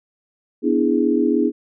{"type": "chord", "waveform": "sine", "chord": "E dominant seventh", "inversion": "second", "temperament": "equal", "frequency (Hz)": [246.9, 293.7, 329.6, 415.3], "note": ["B3", "D4", "E4", "G#4"], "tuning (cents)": [0, 0, 0, 0], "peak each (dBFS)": [-20, -20, -20, -21], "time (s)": [0.62, 1.52], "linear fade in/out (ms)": 50, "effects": []}